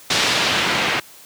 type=noise with low-pass filter sweep; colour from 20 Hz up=white; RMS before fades=-19 dBFS; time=0.1-1 s; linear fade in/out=5 ms; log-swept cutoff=4500 to 2400 Hz; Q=1; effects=white hiss -44 dBFS RMS until 1.25 s + high-pass 100 Hz 12 dB/octave